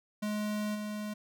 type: tone with level steps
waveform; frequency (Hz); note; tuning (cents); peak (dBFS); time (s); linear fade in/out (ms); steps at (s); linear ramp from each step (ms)
square; 210.4; G#3; +23; -32 / -36; 0.22-1.14; 10; 0.74; 20
effects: none